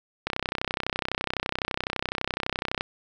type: click train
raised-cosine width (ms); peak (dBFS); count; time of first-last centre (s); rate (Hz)
0.3; -10; 82; 0.27-2.809; 31.9
effects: none